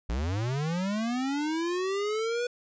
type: linear sweep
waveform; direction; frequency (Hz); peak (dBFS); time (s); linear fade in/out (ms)
square; up; 51.91 to 491.2; -28; 0.09-2.47; 5
effects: resampled to 16000 Hz